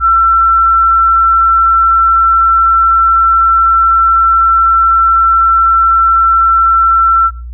sine tone, 1344 Hz, E6, 33 cents sharp, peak -5 dBFS, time 0-7.31 s, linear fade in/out 50 ms, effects noise-tail reverb RT60 0.3 s tail -18 dB re dry + added 60 Hz sine -22 dBFS peak until 7.53 s

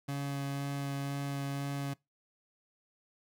30% pulse tone with vibrato, 140 Hz, C#3, 18 cents sharp, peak -31 dBFS, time 0.08-1.94 s, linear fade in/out 10 ms, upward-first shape sine, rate 2 Hz, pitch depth 9 cents each way, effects noise-tail reverb RT60 0.2 s tail -23 dB re dry

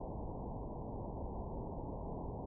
pink low-pass noise, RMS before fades -43 dBFS, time 0-2.46 s, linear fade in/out 10 ms, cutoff 990 Hz, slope 96 dB/octave, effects none

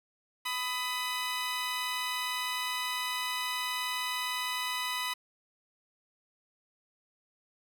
15% pulse tone pair together, 998.5 / 1258 Hz, B5 / D#6, +19 / +19 cents, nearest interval major third, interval 400 cents, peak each -26 / -31 dBFS, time 0.45-5.14 s, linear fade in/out 10 ms, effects 9-bit

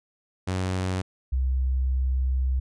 sawtooth / sine tone pair in turn, 92.9 / 64.75 Hz, F#2 / C2, +7 / -17 cents, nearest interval tritone, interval 624 cents, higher first, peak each -21 dBFS, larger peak neither, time 0.47-1.02 / 1.32-2.6 s, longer second, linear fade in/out 10 ms, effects resampled to 22050 Hz

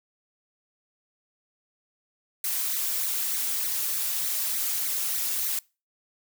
blue noise with flanger, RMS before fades -28 dBFS, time 2.44-5.59 s, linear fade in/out 2 ms, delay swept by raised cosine 0.48 to 4.38 ms, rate 3.3 Hz, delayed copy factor +0.8, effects noise-tail reverb RT60 0.3 s tail -24 dB re dry

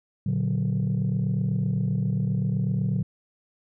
sine chord, Bb augmented, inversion none, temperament equal with one note detuned, 116.54 / 144.31 / 185 Hz, Bb2 / D3 / F#3, 0 / -30 / 0 cents, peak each -25 dBFS, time 0.26-3.03 s, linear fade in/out 5 ms, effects tanh soft clip ceiling -18 dBFS

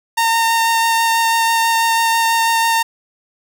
sawtooth tone with vibrato, 914 Hz, A#5, 34 cents flat, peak -9 dBFS, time 0.17-2.83 s, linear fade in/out 10 ms, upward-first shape sine, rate 6.1 Hz, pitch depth 10 cents each way, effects none

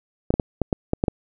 clicks, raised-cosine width 2 ms, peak -6 dBFS, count 8, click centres 0.305 / 0.34 / 0.398 / 0.617 / 0.728 / 0.934 / 1.039 / 1.082 s, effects none

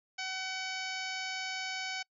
harmonic tone, 755 Hz, F#5, 35 cents sharp, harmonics 1 / 2 / 3 / 4 / 5 / 6 / 7 / 8 / 9, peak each -43 / -42 / -40 / -44 / -49 / -45 / -45 / -51 / -51 dBFS, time 0.18-2.03 s, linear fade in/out 10 ms, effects noise-tail reverb RT60 0.1 s tail -26 dB re dry

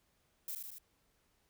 violet noise with echo, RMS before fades -41 dBFS, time 0.48-0.55 s, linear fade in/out 2 ms, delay 78 ms, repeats 3, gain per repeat -3 dB, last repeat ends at 0.784 s, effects pink hiss -75 dBFS RMS until 1.49 s

